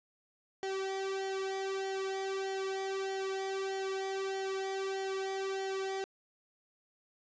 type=tone with flanger; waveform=sawtooth; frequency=385.9 Hz; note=G4; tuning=27 cents flat; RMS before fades=-36 dBFS; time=0.63-6.04 s; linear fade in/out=0 ms; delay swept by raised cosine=0.78 to 1.88 ms; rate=1.6 Hz; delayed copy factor=-0.9; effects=resampled to 16000 Hz + 10-bit